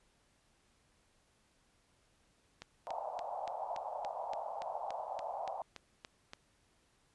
click train, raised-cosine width 0.2 ms, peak -28 dBFS, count 14, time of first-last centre 2.62-6.334 s, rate 3.5 Hz
white band-pass noise, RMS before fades -41 dBFS, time 2.87-5.62 s, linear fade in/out 0 ms, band 610 to 880 Hz, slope 48 dB/octave
effects pink hiss -72 dBFS RMS until 7.14 s + resampled to 24000 Hz

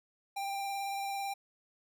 square tone with vibrato, 792 Hz, G5, 18 cents sharp, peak -35 dBFS, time 0.36-1.34 s, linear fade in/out 10 ms, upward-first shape sine, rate 18 Hz, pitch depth 13 cents each way, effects none

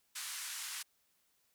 white band-pass noise, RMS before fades -43 dBFS, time 0.15-0.83 s, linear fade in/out 10 ms, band 1100 to 11000 Hz, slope 24 dB/octave, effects white hiss -75 dBFS RMS until 1.54 s

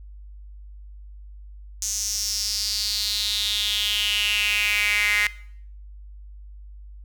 sawtooth tone with high-pass filter sweep, 207.6 Hz, G#3, in tune, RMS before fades -24 dBFS, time 1.82-5.27 s, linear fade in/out 0 ms, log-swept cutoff 6400 to 2000 Hz, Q 5.5, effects noise-tail reverb RT60 0.6 s tail -19 dB re dry + added 50 Hz sine -39 dBFS peak until 7.04 s

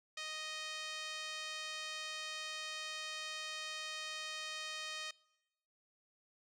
5% pulse tone with band-pass filter, 622.3 Hz, D#5, in tune, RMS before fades -44 dBFS, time 0.17-5.11 s, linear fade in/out 5 ms, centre 2400 Hz, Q 0.68, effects noise-tail reverb RT60 1.0 s tail -24 dB re dry

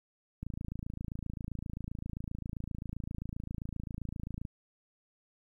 click train, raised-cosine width 5 ms, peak -26 dBFS, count 112, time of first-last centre 0.43-4.452 s, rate 27.6 Hz, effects 11-bit

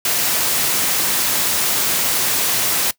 white noise, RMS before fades -18 dBFS, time 0.05-2.91 s, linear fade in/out 2 ms, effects noise-tail reverb RT60 0.1 s tail -20 dB re dry + high-pass 100 Hz 12 dB/octave

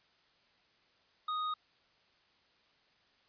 sine tone with tanh clipping, 1244.5 Hz, D#6, in tune, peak -35 dBFS, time 1.28-1.54 s, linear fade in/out 5 ms, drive 18 dB, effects white hiss -69 dBFS RMS until 3.28 s + resampled to 11025 Hz

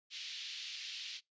pink band-pass noise, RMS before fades -45 dBFS, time 0.1-1.21 s, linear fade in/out 50 ms, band 2800 to 4800 Hz, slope 24 dB/octave, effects noise-tail reverb RT60 0.2 s tail -26 dB re dry + resampled to 16000 Hz

